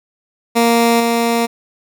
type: tone with level steps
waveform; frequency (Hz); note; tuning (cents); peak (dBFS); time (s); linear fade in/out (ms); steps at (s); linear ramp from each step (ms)
15% pulse; 233.1; A#3; 0; -4 / -7; 0.55-1.47; 20; 1; 2
effects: none